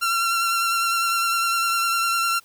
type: tone with vibrato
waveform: sawtooth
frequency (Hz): 1364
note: F6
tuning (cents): -41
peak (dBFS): -16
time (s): 0.01-2.4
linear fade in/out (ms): 20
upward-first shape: triangle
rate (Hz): 9.9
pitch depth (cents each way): 25
effects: white hiss -55 dBFS RMS until 2.44 s